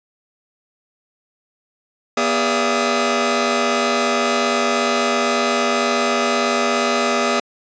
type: tone cluster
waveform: sawtooth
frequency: 241.8 / 406.2 / 580 / 677 / 1256 Hz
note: B3 / G#4 / D5 / E5 / D#6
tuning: -36 / -38 / -22 / +46 / +16 cents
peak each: -19 dBFS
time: 2.17-7.4 s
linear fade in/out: 5 ms
effects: resampled to 16000 Hz